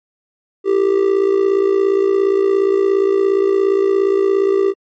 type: tone with amplitude modulation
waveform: triangle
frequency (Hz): 392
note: G4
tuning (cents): 0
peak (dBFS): -6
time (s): 0.64-4.74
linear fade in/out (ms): 50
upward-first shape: sine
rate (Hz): 57.2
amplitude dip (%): 75
effects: MP3 32 kbps